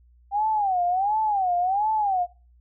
sine tone with vibrato, 784 Hz, G5, in tune, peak -20 dBFS, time 0.31-2.27 s, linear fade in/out 50 ms, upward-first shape sine, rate 1.4 Hz, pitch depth 190 cents each way, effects noise-tail reverb RT60 0.4 s tail -25 dB re dry + added 60 Hz sine -53 dBFS peak until 2.6 s

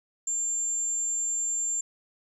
sine tone, 7310 Hz, A#8, 35 cents flat, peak -24 dBFS, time 0.27-1.81 s, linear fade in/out 5 ms, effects tanh soft clip ceiling -24 dBFS + 11-bit

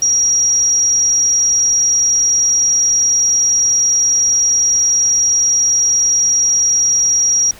sine tone, 5690 Hz, F8, 31 cents sharp, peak -10 dBFS, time 0.02-7.51 s, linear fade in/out 2 ms, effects pink hiss -39 dBFS RMS until 7.59 s

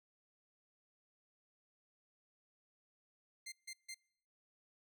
15% pulse tone bursts, 2093 Hz, C7, in tune, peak -39 dBFS, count 3, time 3.46-3.946 s, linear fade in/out 10 ms, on 62 ms, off 150 ms, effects noise-tail reverb RT60 0.7 s tail -26 dB re dry

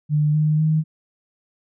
sine tone with pitch steps, 150 / 153.15 / 156.37 Hz, D3 / D#3 / D#3, +37 / -27 / +9 cents, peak -15 dBFS, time 0.09-0.84 s, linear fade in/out 50 ms, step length 250 ms, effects none

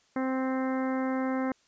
harmonic tone, 261.6 Hz, C4, in tune, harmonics 1 / 2 / 3 / 4 / 5 / 6 / 7 / 8, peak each -28 / -34 / -38 / -40 / -42 / -44 / -45 / -46 dBFS, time 0.16-1.52 s, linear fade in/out 2 ms, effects white hiss -66 dBFS RMS until 1.67 s + resampled to 16000 Hz

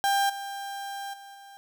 35% pulse tone with level steps, 795 Hz, G5, 24 cents sharp, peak -20 / -32 / -42 / -44 dBFS, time 0.04-1.57 s, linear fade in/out 0 ms, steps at 0.29 / 1.13 / 1.34 s, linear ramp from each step 10 ms, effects none

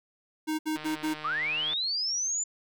square tone bursts, 311.1 Hz, D#4, in tune, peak -28 dBFS, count 4, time 0.47-1.145 s, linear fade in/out 20 ms, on 120 ms, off 65 ms
click train, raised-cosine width 0.3 ms, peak -24 dBFS, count 150, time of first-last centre 0.76-1.734 s, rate 153 Hz
sine linear sweep, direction up, 1108.7 to 7160 Hz, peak -27 dBFS, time 1.24-2.44 s, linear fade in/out 10 ms
effects none

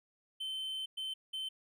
triangle tone bursts at uneven times, 3081 Hz, G7, 31 cents flat, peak -35 dBFS, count 3, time 0.4-0.86 / 0.97-1.14 / 1.33-1.49 s, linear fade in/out 10 ms, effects none

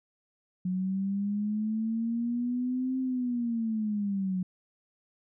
sine linear two-way sweep, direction up then down, 181.6 to 261.6 to 181.6 Hz, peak -27 dBFS, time 0.65-4.43 s, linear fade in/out 5 ms, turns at 2.99 s, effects none

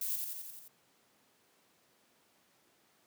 violet noise with echo, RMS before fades -36 dBFS, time 0.01-0.16 s, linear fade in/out 5 ms, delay 87 ms, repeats 6, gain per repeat -3 dB, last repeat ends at 0.682 s, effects pink hiss -69 dBFS RMS until 3.06 s + high-pass 200 Hz 12 dB/octave

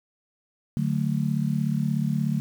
sine chord, D major, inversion none, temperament just, 146.83 / 183.54 / 220.2 Hz, D3 / F#3 / A3, 0 / -14 / +2 cents, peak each -25 / -28 / -27 dBFS, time 0.77-2.4 s, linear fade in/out 0 ms, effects 8-bit

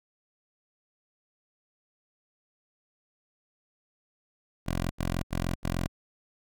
10% pulse tone bursts, 43.65 Hz, F1, in tune, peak -20 dBFS, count 4, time 4.66-5.879 s, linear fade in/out 20 ms, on 250 ms, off 73 ms, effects none

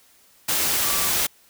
sine tone in noise, 1161 Hz, D6, 20 cents flat, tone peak -33 dBFS, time 0.83-1.09 s, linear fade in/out 10 ms, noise white, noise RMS -22 dBFS, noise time 0.48-1.27 s, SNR -14 dB, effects white hiss -56 dBFS RMS until 1.49 s

